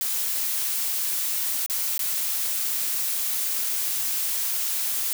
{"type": "noise with dropouts", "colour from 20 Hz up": "blue", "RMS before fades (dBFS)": -26, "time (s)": [0.01, 5.13], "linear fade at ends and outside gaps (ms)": 1, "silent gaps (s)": [[1.662, 1.698], [1.979, 1.992]], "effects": []}